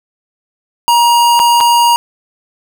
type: tone with dropouts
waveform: square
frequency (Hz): 947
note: A#5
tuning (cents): +27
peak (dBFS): -7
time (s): 0.88-1.96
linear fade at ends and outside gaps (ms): 0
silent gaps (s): 1.393-1.399 / 1.604-1.609
effects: none